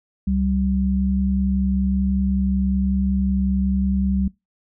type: tone pair together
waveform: sine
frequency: 68.12 / 193.4 Hz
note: C#2 / G3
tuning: -30 / -23 cents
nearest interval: octave + tritone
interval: 1807 cents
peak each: -22 / -19 dBFS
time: 0.27-4.28 s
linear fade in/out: 5 ms
effects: noise-tail reverb RT60 0.2 s tail -22 dB re dry